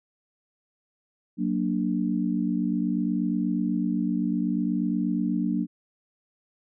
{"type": "chord", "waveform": "sine", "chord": "Gb augmented", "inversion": "none", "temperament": "equal", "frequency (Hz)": [185, 233.1, 293.7], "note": ["Gb3", "Bb3", "D4"], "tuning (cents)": [0, 0, 0], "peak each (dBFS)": [-27, -27, -28], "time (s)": [1.37, 5.67], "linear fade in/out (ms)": 50, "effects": []}